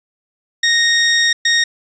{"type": "tone bursts at uneven times", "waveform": "20% pulse", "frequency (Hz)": 1862, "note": "A#6", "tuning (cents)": -2, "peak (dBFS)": -6, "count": 2, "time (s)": [[0.63, 1.33], [1.45, 1.64]], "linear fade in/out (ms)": 5, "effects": ["resampled to 16000 Hz", "8-bit"]}